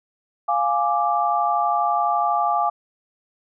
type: chord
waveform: sine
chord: D diminished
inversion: first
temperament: equal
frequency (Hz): 698.5 / 830.6 / 1174.7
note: F5 / Ab5 / D6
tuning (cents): 0 / 0 / 0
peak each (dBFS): -22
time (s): 0.48-2.7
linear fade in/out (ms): 10
effects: none